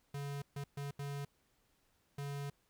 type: tone bursts at uneven times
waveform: square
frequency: 141.7 Hz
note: C#3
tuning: 38 cents sharp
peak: -40 dBFS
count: 5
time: 0.14-0.42 / 0.56-0.64 / 0.77-0.91 / 0.99-1.25 / 2.18-2.5 s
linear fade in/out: 5 ms
effects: pink hiss -75 dBFS RMS until 2.69 s